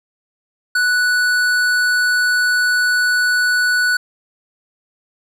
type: tone with tanh clipping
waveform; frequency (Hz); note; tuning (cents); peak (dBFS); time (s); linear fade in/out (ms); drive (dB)
sine; 1480; F#6; 0; -15; 0.75-3.97; 5; 15
effects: none